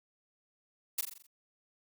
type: noise with echo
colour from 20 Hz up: blue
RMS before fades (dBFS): -31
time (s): 0.98-1.01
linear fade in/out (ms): 5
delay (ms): 43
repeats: 6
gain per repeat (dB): -5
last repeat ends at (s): 1.268
effects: Opus 48 kbps